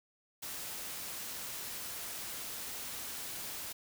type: noise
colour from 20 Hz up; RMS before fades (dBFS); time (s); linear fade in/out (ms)
white; -42; 0.42-3.73; 10
effects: none